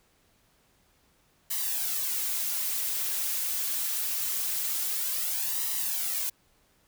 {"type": "noise with flanger", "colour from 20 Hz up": "blue", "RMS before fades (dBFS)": -30, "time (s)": [1.5, 6.3], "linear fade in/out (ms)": 10, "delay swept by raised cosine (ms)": [1, 6.1], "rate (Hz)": 0.24, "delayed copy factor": 0.65, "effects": ["pink hiss -66 dBFS RMS until 6.87 s"]}